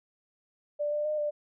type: tone with pitch steps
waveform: sine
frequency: 589 / 595 / 608 / 593 Hz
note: D5 / D5 / D#5 / D5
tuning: +5 / +22 / -40 / +17 cents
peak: -27 dBFS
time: 0.79-1.31 s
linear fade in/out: 20 ms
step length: 130 ms
effects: none